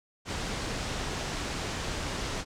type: low-pass noise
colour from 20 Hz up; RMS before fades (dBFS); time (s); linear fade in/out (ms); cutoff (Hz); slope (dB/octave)
pink; -34; 0.25-2.45; 50; 7500; 24
effects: none